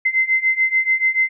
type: beating tone pair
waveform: sine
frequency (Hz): 2064 / 2070.9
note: C7 / C7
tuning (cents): -24 / -18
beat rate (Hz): 6.9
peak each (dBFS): -19 / -17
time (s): 0.05-1.29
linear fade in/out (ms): 10
effects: none